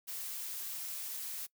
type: noise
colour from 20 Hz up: blue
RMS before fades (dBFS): -41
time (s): 0.07-1.47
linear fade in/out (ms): 20
effects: noise-tail reverb RT60 0.1 s tail -23 dB re dry